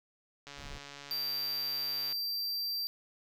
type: click train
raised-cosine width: 0.2 ms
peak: -29 dBFS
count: 236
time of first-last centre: 0.47-2.125 s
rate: 142 Hz
type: noise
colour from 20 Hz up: brown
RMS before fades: -46 dBFS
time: 0.57-0.79 s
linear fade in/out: 10 ms
type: tone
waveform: square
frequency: 4699 Hz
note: D8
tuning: in tune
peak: -33 dBFS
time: 1.11-2.87 s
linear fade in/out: 0 ms
effects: none